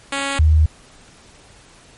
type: tone pair in turn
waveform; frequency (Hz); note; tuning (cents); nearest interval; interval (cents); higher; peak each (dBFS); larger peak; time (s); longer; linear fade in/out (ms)
5% pulse / sine; 277.2 / 77.79; C#4 / D#2; 0 / 0; octave + minor seventh; 2200; first; -9; neither; 0.12-0.39 / 0.39-0.66; neither; 5
effects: pink hiss -47 dBFS RMS until 1.97 s + MP3 48 kbps